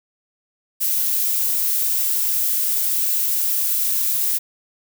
violet noise, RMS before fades -20 dBFS, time 0.8-4.39 s, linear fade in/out 20 ms, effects none

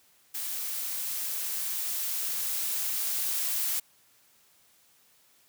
blue noise with level ramp, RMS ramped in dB -34 to -29 dBFS, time 0.34-3.8 s, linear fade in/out 10 ms, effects white hiss -63 dBFS RMS until 5.48 s + high-pass 60 Hz 12 dB/octave

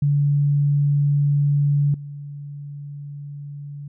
sine tone with level steps, 143.8 Hz, D3, 36 cents flat, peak -15 / -31 dBFS, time 0.02-3.88 s, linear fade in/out 5 ms, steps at 1.94 s, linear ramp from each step 2 ms, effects none

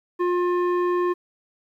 square tone with low-pass filter, 355 Hz, F4, 28 cents sharp, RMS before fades -22 dBFS, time 0.19-1.14 s, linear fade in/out 20 ms, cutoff 1300 Hz, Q 1.4, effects 10-bit

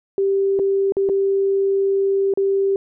sine tone with dropouts, 392 Hz, G4, in tune, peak -15 dBFS, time 0.18-2.76 s, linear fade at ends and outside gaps 1 ms, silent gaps 0.591-0.596 / 0.922-0.968 / 1.09-1.096 / 2.338-2.374 s, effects none

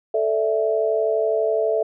sine chord, A suspended fourth, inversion none, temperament equal, 440 / 587.3 / 659.3 Hz, A4 / D5 / E5, 0 / 0 / 0 cents, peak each -21 / -26 / -21 dBFS, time 0.14-1.83 s, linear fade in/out 5 ms, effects none

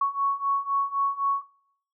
sine beating tone pair, 1108.7 / 1112.6 Hz, C#6 / C#6, 0 / +6 cents, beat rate 3.9 Hz, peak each -27 / -24 dBFS, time 0.01-1.42 s, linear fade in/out 5 ms, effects noise-tail reverb RT60 0.6 s tail -18 dB re dry

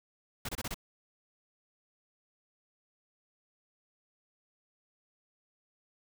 pink noise bursts, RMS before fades -37 dBFS, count 5, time 0.45-0.744 s, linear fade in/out 5 ms, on 38 ms, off 26 ms, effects none

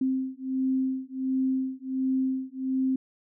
sine beating tone pair, 261.6 / 263 Hz, C4 / C4, 0 / +9 cents, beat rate 1.4 Hz, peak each -28 dBFS, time 0.01-2.96 s, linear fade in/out 5 ms, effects none

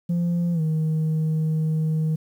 sine tone with pitch glide, 172.6 to 157.36 Hz, F3 to D#3, -20 to +20 cents, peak -17 dBFS, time 0.09-2.16 s, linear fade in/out 10 ms, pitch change -160 cents, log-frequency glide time 0.53-0.61 s, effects tanh soft clip ceiling -19 dBFS + 9-bit

